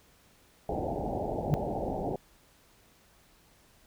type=low-pass noise; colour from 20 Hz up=white; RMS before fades=-33 dBFS; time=0.69-2.16 s; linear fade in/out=2 ms; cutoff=840 Hz; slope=96 dB/octave
type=tone with exponential growth; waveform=sine; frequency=148.7 Hz; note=D3; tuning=22 cents sharp; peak=-17 dBFS; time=1.44-1.54 s; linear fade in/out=0 ms; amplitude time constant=20 ms
effects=pink hiss -62 dBFS RMS until 3.86 s